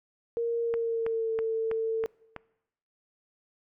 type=tone with pitch glide; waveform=sine; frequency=466.2 to 447.7 Hz; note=A#4 to A4; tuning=0 to +30 cents; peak=-26 dBFS; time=0.37-2.06 s; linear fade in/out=0 ms; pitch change=-70 cents; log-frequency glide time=0.62-1.32 s
type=click train; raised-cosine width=0.5 ms; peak=-22 dBFS; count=6; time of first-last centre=0.74-2.363 s; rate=3.08 Hz
effects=noise-tail reverb RT60 0.9 s tail -23 dB re dry